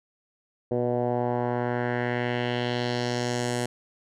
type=tone with low-pass filter sweep; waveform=10% pulse; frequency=121.9 Hz; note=B2; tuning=22 cents flat; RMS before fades=-27 dBFS; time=0.71-3.66 s; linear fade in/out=5 ms; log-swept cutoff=510 to 9200 Hz; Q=2; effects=none